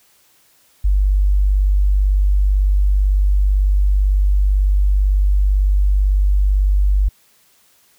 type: tone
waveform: sine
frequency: 49 Hz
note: G1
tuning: in tune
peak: -11 dBFS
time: 0.84-7.09 s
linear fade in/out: 10 ms
effects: white hiss -55 dBFS RMS until 7.98 s